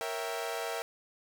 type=chord; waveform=sawtooth; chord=A# diminished seventh; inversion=none; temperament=equal; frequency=466.2 / 554.4 / 659.3 / 784 Hz; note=A#4 / C#5 / E5 / G5; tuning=0 / 0 / 0 / 0 cents; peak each=-34 / -39 / -34 / -37 dBFS; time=0.01-0.82 s; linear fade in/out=0 ms; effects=none